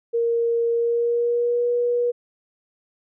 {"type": "tone with pitch glide", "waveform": "sine", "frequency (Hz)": [466.2, 482.4], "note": ["A#4", "B4"], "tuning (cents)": [0, -41], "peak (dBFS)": -18, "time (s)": [0.13, 2.12], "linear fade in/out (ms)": 20, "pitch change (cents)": 59, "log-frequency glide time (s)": [0.71, 1.69], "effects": []}